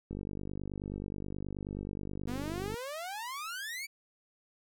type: click train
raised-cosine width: 3 ms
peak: -26 dBFS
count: 131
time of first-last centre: 0.11-2.742 s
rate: 49.4 Hz
type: exponential sweep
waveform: sawtooth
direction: up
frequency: 230.7 to 2337 Hz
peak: -34 dBFS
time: 2.27-3.87 s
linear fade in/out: 20 ms
effects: none